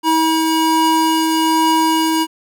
square tone pair together, 321.4 / 963 Hz, E4 / B5, -44 / -44 cents, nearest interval octave + perfect fifth, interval 1900 cents, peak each -16 dBFS, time 0.03-2.27 s, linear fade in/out 50 ms, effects none

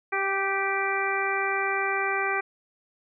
harmonic tone with a mistuned harmonic, 392 Hz, G4, in tune, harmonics 1 / 2 / 3 / 4 / 5 / 6, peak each -31 / -31 / -31 / -31 / -31 / -31 dBFS, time 0.12-2.41 s, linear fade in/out 10 ms, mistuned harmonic 4, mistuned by -19 cents, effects none

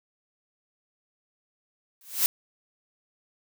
blue noise with exponential growth, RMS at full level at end -18 dBFS, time 2.01-2.26 s, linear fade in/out 1 ms, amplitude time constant 53 ms, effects none

